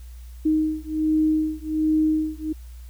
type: beating tone pair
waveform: sine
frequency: 310.6 / 311.9 Hz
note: D#4 / D#4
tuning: -3 / +4 cents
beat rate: 1.3 Hz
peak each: -22 dBFS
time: 0.45-2.53 s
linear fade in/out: 10 ms
effects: added 60 Hz sine -37 dBFS peak until 2.89 s + white hiss -56 dBFS RMS until 2.89 s